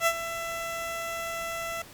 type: tone with ADSR envelope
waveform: 15% pulse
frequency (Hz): 668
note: E5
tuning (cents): +23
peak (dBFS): -13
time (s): 0-1.82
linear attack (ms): 65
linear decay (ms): 63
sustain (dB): -12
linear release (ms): 3
effects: pink hiss -48 dBFS RMS until 1.93 s + MP3 96 kbps